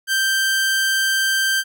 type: tone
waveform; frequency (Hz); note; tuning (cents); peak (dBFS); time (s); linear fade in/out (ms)
sawtooth; 1568; G6; 0; -13; 0.07-1.64; 50
effects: none